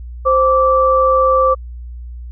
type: tone pair together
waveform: sine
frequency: 523.3 / 1164.6 Hz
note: C5 / D6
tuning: 0 / -15 cents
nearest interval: octave + major second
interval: 1385 cents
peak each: -12 / -12 dBFS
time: 0.25-1.55 s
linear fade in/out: 20 ms
effects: added 60 Hz sine -27 dBFS peak until 2.31 s